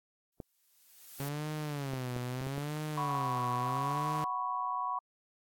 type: noise with exponential growth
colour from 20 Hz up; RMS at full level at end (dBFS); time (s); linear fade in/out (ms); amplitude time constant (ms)
blue; -43; 0.32-1.29; 5; 210
type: clicks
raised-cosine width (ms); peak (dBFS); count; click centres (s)
2; -28; 6; 0.402 / 1.935 / 2.164 / 2.412 / 2.469 / 2.58
type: tone with vibrato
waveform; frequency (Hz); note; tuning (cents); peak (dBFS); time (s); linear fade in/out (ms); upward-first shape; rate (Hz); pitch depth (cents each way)
sawtooth; 137.5; C#3; -14; -31; 1.2-4.24; 0; sine; 0.76; 190
type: chord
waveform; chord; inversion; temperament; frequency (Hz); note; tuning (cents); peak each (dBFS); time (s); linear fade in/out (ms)
sine; F# suspended fourth; none; equal; 740 / 987.8 / 1108.7; F#5 / B5 / C#6; 0 / 0 / 0; -40 / -35 / -35; 2.97-4.99; 5
effects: AAC 64 kbps